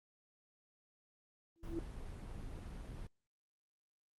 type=tone with exponential growth; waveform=sine; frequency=333.5 Hz; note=E4; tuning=20 cents sharp; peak=-34 dBFS; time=1.56-1.79 s; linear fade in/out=1 ms; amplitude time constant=50 ms
type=noise; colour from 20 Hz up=brown; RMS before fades=-46 dBFS; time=1.63-3.07 s; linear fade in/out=5 ms
effects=Opus 24 kbps